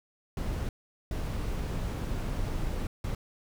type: noise bursts at uneven times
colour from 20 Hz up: brown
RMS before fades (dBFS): -32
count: 3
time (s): 0.37-0.69 / 1.11-2.87 / 3.04-3.15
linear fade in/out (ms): 2
effects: none